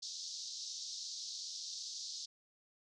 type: band-pass noise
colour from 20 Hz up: white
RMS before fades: -45 dBFS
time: 0.02-2.26 s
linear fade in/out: 10 ms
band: 3900 to 6200 Hz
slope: 48 dB/octave
effects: none